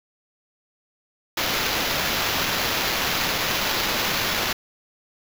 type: noise with sample-and-hold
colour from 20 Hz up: white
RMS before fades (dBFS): -24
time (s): 1.37-4.53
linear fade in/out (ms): 5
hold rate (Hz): 8820
effects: none